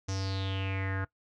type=tone with low-pass filter sweep; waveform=square; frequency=96.3 Hz; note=G2; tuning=30 cents flat; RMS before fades=-33 dBFS; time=0.08-1.05 s; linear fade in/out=10 ms; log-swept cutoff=6100 to 1500 Hz; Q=6.2; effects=noise-tail reverb RT60 0.1 s tail -19 dB re dry